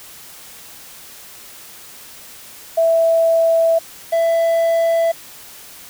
sine / triangle tone pair in turn, 659.3 / 665 Hz, E5 / E5, 0 / +15 cents, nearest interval unison, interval 15 cents, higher second, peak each -11 dBFS, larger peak neither, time 2.77-3.79 / 4.12-5.12 s, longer first, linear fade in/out 10 ms, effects white hiss -39 dBFS RMS until 5.89 s

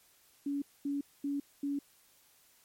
sine tone bursts, 283 Hz, C#4, 36 cents sharp, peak -31 dBFS, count 4, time 0.46-1.79 s, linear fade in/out 5 ms, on 160 ms, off 230 ms, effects white hiss -65 dBFS RMS until 2.64 s + MP3 64 kbps

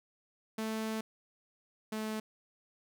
sawtooth tone pair in turn, 220 / 217.1 Hz, A3 / A3, 0 / -23 cents, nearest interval unison, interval 23 cents, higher first, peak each -30 / -31 dBFS, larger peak first, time 0.58-1.01 / 1.92-2.2 s, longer first, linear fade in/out 5 ms, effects none

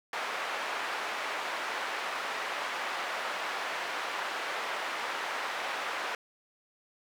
white band-pass noise, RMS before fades -35 dBFS, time 0.13-6.15 s, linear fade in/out 2 ms, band 600 to 1800 Hz, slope 12 dB/octave, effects none

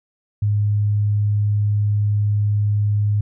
sine tone, 103.83 Hz, G#2, in tune, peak -15 dBFS, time 0.42-3.21 s, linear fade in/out 5 ms, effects none

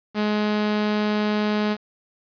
sawtooth tone, 210.6 Hz, G#3, 24 cents sharp, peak -16 dBFS, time 0.14-1.77 s, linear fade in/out 50 ms, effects resampled to 11025 Hz + 7-bit

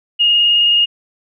sine tone with vibrato, 2851 Hz, F7, 35 cents sharp, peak -9 dBFS, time 0.19-0.86 s, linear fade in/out 20 ms, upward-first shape sine, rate 19 Hz, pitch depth 13 cents each way, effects none

